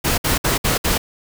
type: noise bursts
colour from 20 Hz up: pink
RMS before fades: -18 dBFS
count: 5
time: 0.04-0.98 s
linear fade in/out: 10 ms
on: 140 ms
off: 60 ms
effects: none